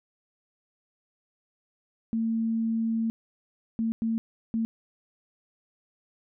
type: tone bursts at uneven times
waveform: sine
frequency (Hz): 225.9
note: A3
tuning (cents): +46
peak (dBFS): -24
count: 4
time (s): 2.13-3.1 / 3.79-3.92 / 4.02-4.18 / 4.54-4.65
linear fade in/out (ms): 0
effects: none